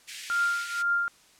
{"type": "high-pass noise", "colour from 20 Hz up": "pink", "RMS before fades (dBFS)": -39, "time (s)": [0.07, 0.83], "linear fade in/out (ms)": 20, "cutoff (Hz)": 1800, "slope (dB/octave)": 48}
{"type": "tone with tremolo", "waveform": "sine", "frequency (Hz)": 1396.9, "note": "F6", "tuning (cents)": 0, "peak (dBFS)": -21, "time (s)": [0.3, 1.08], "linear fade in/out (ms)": 0, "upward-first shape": "triangle", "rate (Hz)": 2, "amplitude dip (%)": 85}
{"effects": ["white hiss -58 dBFS RMS until 1.39 s", "low-pass 9000 Hz 12 dB/octave"]}